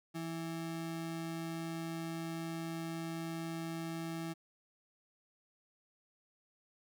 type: ring-modulated tone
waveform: square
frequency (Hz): 246.9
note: B3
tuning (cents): 0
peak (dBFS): -36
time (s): 0.14-4.34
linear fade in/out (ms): 20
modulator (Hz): 80.6
effects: none